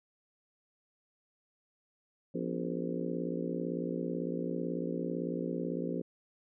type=harmonic tone with a mistuned harmonic; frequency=58 Hz; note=A#1; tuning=8 cents flat; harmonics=3 / 4 / 5 / 6 / 7 / 8 / 9; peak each=-38 / -39 / -40 / -41 / -41 / -42 / -43 dBFS; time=2.34-6.02 s; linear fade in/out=10 ms; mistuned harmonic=4; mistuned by=+120 cents; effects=none